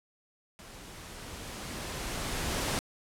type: noise with level ramp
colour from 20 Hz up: pink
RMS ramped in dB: -49 to -30 dBFS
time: 0.59-2.79 s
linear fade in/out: 0 ms
effects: low-pass 11000 Hz 12 dB/octave